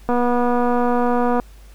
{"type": "click train", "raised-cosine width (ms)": 1, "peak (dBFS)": -7, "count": 319, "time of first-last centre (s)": [0.09, 1.399], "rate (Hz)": 243, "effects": ["added 50 Hz sine -40 dBFS peak until 1.74 s", "pink hiss -52 dBFS RMS until 1.74 s"]}